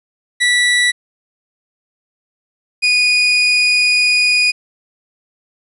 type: tone pair in turn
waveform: 30% pulse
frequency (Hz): 1957 / 2466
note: B6 / D#7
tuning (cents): -16 / -16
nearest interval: major third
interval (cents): 400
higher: second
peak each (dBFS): -8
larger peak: neither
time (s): 0.4-0.92 / 2.82-4.52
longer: second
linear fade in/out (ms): 20
effects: resampled to 24000 Hz + 8-bit